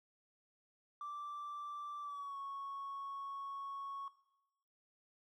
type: tone with pitch glide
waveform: triangle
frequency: 1171 to 1105.9 Hz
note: D6 to C#6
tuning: -5 to -4 cents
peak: -39 dBFS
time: 1.01-4.08 s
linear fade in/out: 2 ms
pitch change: -99 cents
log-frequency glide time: 2.01-2.37 s
effects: noise-tail reverb RT60 0.9 s tail -18 dB re dry + tanh soft clip ceiling -39 dBFS